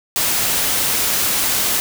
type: noise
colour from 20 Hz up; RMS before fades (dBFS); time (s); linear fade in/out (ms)
white; -18; 0.16-1.8; 0
effects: none